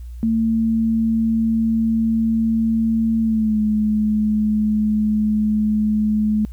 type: tone with pitch glide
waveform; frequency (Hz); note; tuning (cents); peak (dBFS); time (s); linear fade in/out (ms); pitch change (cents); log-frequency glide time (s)
sine; 225 to 213.4; A3 to G#3; +39 to +47; -15; 0.23-6.45; 0; -92; 3.2-3.59
effects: added 60 Hz sine -30 dBFS peak until 6.52 s + white hiss -59 dBFS RMS until 6.52 s